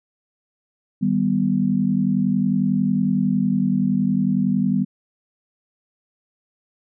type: chord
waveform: sine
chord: Eb augmented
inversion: none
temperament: equal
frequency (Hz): 155.56 / 196 / 246.9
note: Eb3 / G3 / B3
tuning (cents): 0 / 0 / 0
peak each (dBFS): -25 / -19 / -21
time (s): 1.01-4.85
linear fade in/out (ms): 20
effects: none